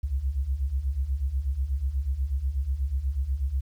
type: beating tone pair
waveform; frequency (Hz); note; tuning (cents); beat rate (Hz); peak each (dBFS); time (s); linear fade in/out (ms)
sine; 62.1 / 70.3; B1 / C#2; +10 / +25; 8.2; -30 / -26; 0.03-3.61; 10
effects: 10-bit